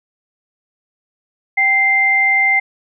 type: tone pair together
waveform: sine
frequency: 782 / 2088 Hz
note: G5 / C7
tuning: -4 / -4 cents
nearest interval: octave + perfect fourth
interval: 1700 cents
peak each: -20 / -11 dBFS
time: 1.57-2.6 s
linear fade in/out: 10 ms
effects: none